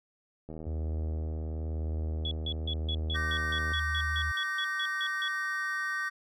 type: click train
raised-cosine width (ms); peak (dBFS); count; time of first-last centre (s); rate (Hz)
2; -29; 256; 0.49-3.718; 79
type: tone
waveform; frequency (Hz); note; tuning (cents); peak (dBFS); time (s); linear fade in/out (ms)
sine; 78; D#2; +5; -31; 0.66-4.32; 10
type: tone bursts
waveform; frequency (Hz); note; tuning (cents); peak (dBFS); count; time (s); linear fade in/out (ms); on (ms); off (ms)
sine; 3380; G#7; +30; -32; 15; 2.25-5.28; 2; 62; 150
type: chord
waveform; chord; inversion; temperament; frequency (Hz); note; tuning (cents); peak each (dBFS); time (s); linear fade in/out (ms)
triangle; G minor; second; equal with one note detuned; 1174.7 / 1535.7 / 1864.7; D6 / G6 / Bb6; 0 / -36 / 0; -36 / -32 / -32; 3.14-6.1; 20
effects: none